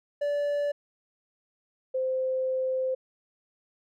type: tone pair in turn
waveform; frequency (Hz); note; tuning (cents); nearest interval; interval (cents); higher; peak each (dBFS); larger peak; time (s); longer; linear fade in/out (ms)
triangle / sine; 579 / 519.3; D5 / C5; -25 / -13; major second; 188; first; -23 / -25; first; 0.21-0.72 / 1.94-2.95; second; 10
effects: none